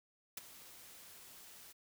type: noise with ADSR envelope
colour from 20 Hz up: white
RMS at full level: -41 dBFS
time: 0.37-1.73 s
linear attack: 4 ms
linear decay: 19 ms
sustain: -15 dB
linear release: 16 ms
effects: none